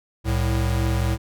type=tone pair together; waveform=square; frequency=65.41 / 110.09 Hz; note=C2 / A2; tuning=0 / +1 cents; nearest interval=major sixth; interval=901 cents; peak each=-23 dBFS; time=0.24-1.18 s; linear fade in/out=50 ms; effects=none